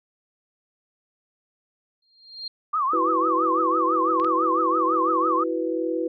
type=tone with exponential growth; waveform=sine; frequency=4207 Hz; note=C8; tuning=9 cents sharp; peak=-28 dBFS; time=2.02-2.48 s; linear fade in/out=5 ms; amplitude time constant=100 ms
type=tone with vibrato; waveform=sine; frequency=1155 Hz; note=D6; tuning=29 cents flat; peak=-20 dBFS; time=2.73-5.44 s; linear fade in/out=10 ms; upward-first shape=triangle; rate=6 Hz; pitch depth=220 cents each way
type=chord; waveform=sine; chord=E suspended second; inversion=none; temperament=just; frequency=329.6 / 370.8 / 494.4 Hz; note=E4 / F#4 / B4; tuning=0 / +4 / +2 cents; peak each=-26 / -29 / -27 dBFS; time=2.93-6.08 s; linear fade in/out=5 ms
type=clicks; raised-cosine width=0.3 ms; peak=-21 dBFS; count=2; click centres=4.199 / 4.246 s
effects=none